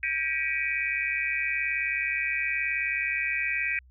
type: tone cluster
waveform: sine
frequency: 1592 / 1926 / 2267 / 2366 / 2505 Hz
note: G6 / B6 / C#7 / D7 / D#7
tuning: +26 / -44 / +38 / +12 / +11 cents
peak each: -35 / -31 / -32 / -32 / -32 dBFS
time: 0.03-3.79 s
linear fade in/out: 2 ms
effects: added 63 Hz sine -52 dBFS peak until 3.9 s